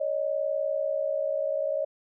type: tone pair together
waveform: sine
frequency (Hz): 558 / 618.3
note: C#5 / D#5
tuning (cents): +11 / -11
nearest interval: major second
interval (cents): 178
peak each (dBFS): -28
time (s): 0-1.85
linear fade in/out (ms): 10
effects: none